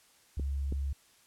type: tone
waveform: sine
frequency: 69.3 Hz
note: C#2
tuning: in tune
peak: -30 dBFS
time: 0.37-0.93 s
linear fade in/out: 5 ms
type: clicks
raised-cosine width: 3 ms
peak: -25 / -24 dBFS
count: 2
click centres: 0.397 / 0.724 s
effects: white hiss -63 dBFS RMS until 1.26 s + low-pass 11000 Hz 12 dB/octave